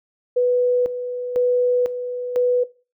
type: tone with tremolo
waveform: sine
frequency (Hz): 493.9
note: B4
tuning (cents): 0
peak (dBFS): -14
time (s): 0.36-2.64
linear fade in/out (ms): 10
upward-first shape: square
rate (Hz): 1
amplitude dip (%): 65
effects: noise-tail reverb RT60 0.3 s tail -17 dB re dry